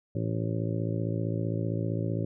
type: harmonic tone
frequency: 55.4 Hz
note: A1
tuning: 13 cents sharp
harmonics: 2 / 3 / 4 / 5 / 6 / 7 / 8 / 9 / 10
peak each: -30 / -33 / -44 / -37 / -38 / -39 / -49 / -44 / -40 dBFS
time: 0.15-2.25 s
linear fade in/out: 5 ms
effects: none